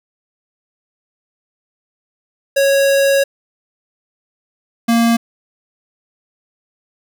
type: tone pair in turn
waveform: square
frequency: 552 / 232.1 Hz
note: C#5 / A#3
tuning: -7 / -7 cents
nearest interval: octave + minor third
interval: 1500 cents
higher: first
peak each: -11 dBFS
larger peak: neither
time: 2.56-3.24 / 4.88-5.17 s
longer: first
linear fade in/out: 10 ms
effects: none